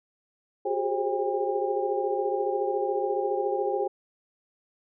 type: tone cluster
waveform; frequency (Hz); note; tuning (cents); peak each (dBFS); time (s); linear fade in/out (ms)
sine; 368.1 / 401.1 / 415.3 / 532 / 804; F#4 / G4 / G#4 / C5 / G5; -9 / +40 / 0 / +29 / +44; -31; 0.65-3.88; 10
effects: none